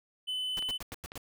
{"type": "tone", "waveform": "triangle", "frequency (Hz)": 3019, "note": "F#7", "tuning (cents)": 34, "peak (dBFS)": -30, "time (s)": [0.27, 0.78], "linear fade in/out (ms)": 20}
{"type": "noise bursts", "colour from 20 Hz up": "pink", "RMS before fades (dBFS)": -41, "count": 6, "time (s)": [0.57, 1.178], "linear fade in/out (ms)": 0, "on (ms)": 23, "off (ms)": 94}
{"type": "clicks", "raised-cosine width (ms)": 0.3, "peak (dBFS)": -27, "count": 3, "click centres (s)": [0.625, 0.92, 1.119]}
{"effects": []}